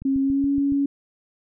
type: click train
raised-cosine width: 5 ms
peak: -24 dBFS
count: 6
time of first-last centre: 0.02-0.722 s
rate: 7.12 Hz
type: tone with pitch glide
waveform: sine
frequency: 270.5 to 280.2 Hz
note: C#4 to C#4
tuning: -42 to +19 cents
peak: -18 dBFS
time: 0.05-0.86 s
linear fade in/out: 5 ms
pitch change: +61 cents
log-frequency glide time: 0.2-0.49 s
effects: none